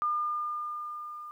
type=tone with level ramp; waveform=sine; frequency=1207 Hz; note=D6; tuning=47 cents sharp; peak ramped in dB=-25 to -40 dBFS; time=0.02-1.31 s; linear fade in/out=0 ms; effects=11-bit